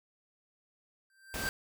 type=tone with exponential growth; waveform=square; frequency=1568 Hz; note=G6; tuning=in tune; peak=-31 dBFS; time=1.1-1.49 s; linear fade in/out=1 ms; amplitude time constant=83 ms
type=noise; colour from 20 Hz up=pink; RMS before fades=-38 dBFS; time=1.34-1.49 s; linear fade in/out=0 ms
effects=none